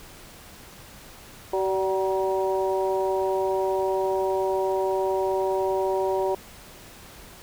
harmonic tone with a mistuned harmonic, 190 Hz, F#3, 46 cents sharp, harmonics 2 / 3 / 4 / 5, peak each -24 / -28 / -31 / -30 dBFS, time 1.53-6.35 s, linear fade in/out 5 ms, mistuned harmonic 3, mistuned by +30 cents, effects pink hiss -46 dBFS RMS until 7.42 s

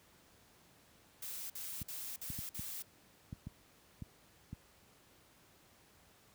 blue noise bursts, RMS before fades -44 dBFS, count 5, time 1.22-2.824 s, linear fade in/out 5 ms, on 280 ms, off 51 ms
clicks, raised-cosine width 5 ms, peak -30 dBFS, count 8, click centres 1.817 / 2.302 / 2.389 / 2.594 / 3.328 / 3.47 / 4.022 / 4.53 s
effects pink hiss -65 dBFS RMS until 6.34 s + high-pass 60 Hz 12 dB/octave

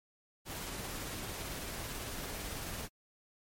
pink noise with tremolo, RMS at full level -40 dBFS, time 0.45-2.89 s, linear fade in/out 50 ms, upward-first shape triangle, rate 18 Hz, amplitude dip 25%, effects MP3 64 kbps

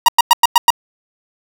45% pulse tone bursts, 946 Hz, A#5, 25 cents sharp, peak -4 dBFS, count 6, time 0.06-0.704 s, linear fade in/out 2 ms, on 24 ms, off 100 ms, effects none

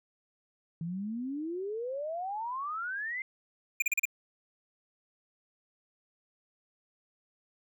sine exponential sweep, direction up, 160.3 to 2119 Hz, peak -33 dBFS, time 0.81-3.22 s, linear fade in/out 2 ms
square tone bursts, 2411 Hz, D7, 45 cents sharp, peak -25 dBFS, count 5, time 3.8-4.054 s, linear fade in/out 5 ms, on 22 ms, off 36 ms
effects none

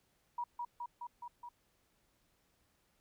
sine tone with echo, 960 Hz, B5, 49 cents flat, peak -35 dBFS, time 0.38-0.44 s, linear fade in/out 5 ms, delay 210 ms, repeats 5, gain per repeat -2 dB, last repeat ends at 1.49 s, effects pink hiss -75 dBFS RMS until 3 s

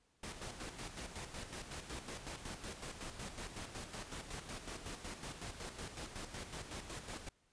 pink noise with tremolo, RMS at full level -45 dBFS, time 0.23-7.29 s, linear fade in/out 5 ms, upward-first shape square, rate 5.4 Hz, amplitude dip 55%, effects pink hiss -75 dBFS RMS until 7.52 s + resampled to 22050 Hz

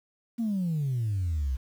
sine exponential sweep, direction down, 238.6 to 61.74 Hz, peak -24 dBFS, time 0.38-1.57 s, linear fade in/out 20 ms, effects tanh soft clip ceiling -23 dBFS + 9-bit

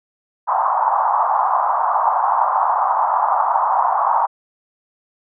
white band-pass noise, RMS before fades -17 dBFS, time 0.47-4.27 s, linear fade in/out 20 ms, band 740 to 1100 Hz, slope 48 dB/octave, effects none

